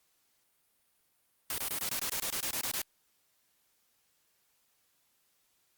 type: noise bursts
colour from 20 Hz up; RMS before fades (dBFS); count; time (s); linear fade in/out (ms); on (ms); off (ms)
white; -34; 13; 1.5-2.818; 2; 82; 21
effects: white hiss -73 dBFS RMS until 5.77 s + Opus 48 kbps